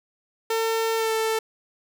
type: tone with pitch glide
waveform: sawtooth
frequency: 450 to 443.5 Hz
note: A4 to A4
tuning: +39 to +14 cents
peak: -18 dBFS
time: 0.5-1.39 s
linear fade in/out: 5 ms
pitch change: -25 cents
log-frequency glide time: 0.96-1.12 s
effects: none